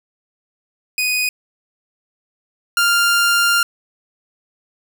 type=tone pair in turn; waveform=sawtooth; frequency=2489 / 1396.9 Hz; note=D#7 / F6; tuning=0 / 0 cents; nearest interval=minor seventh; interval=1000 cents; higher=first; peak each=-13 / -9 dBFS; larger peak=second; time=0.98-1.29 / 2.77-3.63 s; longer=second; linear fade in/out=2 ms; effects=none